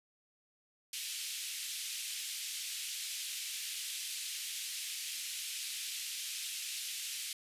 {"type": "band-pass noise", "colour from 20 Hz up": "pink", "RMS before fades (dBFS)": -41, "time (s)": [0.93, 7.33], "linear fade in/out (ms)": 2, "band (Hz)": [2600, 13000], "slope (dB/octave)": 24, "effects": ["resampled to 32000 Hz"]}